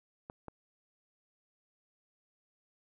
clicks, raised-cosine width 1 ms, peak -29 dBFS, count 2, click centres 0.299 / 0.483 s, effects none

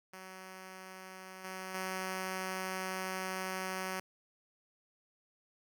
5% pulse tone with level steps, 187.6 Hz, F#3, 24 cents sharp, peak -36 / -30 / -25 dBFS, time 0.13-4 s, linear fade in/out 5 ms, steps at 1.44 / 1.74 s, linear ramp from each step 5 ms, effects none

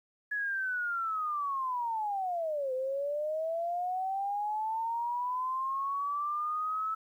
sine linear two-way sweep, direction down then up, 1698 to 509 to 1309 Hz, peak -30 dBFS, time 0.31-6.95 s, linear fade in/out 10 ms, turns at 2.73 s, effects 11-bit

